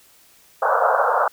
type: band-pass noise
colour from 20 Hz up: pink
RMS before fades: -18 dBFS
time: 0.62-1.28 s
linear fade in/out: 5 ms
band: 480 to 1500 Hz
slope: 96 dB/octave
effects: white hiss -53 dBFS RMS until 1.32 s